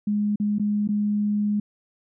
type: tone with dropouts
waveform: sine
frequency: 207.7 Hz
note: G#3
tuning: in tune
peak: -20 dBFS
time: 0.07-1.6 s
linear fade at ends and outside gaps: 5 ms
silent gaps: 0.359-0.399 / 0.585-0.596 / 0.876-0.888 s
effects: none